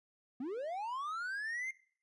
triangle linear sweep, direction up, 233.1 to 2128 Hz, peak -35 dBFS, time 0.4-1.71 s, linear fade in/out 5 ms, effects noise-tail reverb RT60 0.5 s tail -20 dB re dry + resampled to 24000 Hz

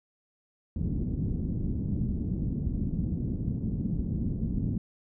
white low-pass noise, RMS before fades -30 dBFS, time 0.76-4.78 s, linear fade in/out 2 ms, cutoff 230 Hz, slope 24 dB/octave, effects none

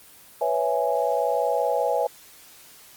sine chord, C# minor seventh, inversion third, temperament equal, 493.9 / 554.4 / 659.3 / 830.6 Hz, B4 / C#5 / E5 / G#5, 0 / 0 / 0 / 0 cents, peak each -26 dBFS, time 0.41-2.07 s, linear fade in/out 5 ms, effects white hiss -49 dBFS RMS until 2.96 s + Opus 24 kbps

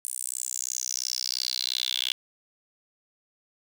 10% pulse tone with high-pass filter sweep, 62.9 Hz, B1, 32 cents sharp, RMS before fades -31 dBFS, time 0.05-2.12 s, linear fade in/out 0 ms, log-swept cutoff 9400 to 3200 Hz, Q 6.4, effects none

